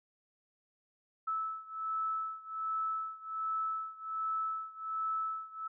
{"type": "beating tone pair", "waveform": "sine", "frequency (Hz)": [1307, 1308.3], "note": ["E6", "E6"], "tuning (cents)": [-15, -13], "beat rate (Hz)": 1.3, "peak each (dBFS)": [-36, -38], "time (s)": [1.27, 5.68], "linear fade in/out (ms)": 10, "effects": []}